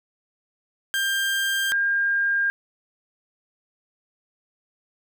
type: tone pair in turn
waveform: 30% pulse / sine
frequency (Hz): 1590 / 1607.5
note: G6 / G6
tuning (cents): +24 / +43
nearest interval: unison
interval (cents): 19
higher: second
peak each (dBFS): -19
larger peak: neither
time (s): 0.94-1.72 / 1.72-2.5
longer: neither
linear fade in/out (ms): 0
effects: none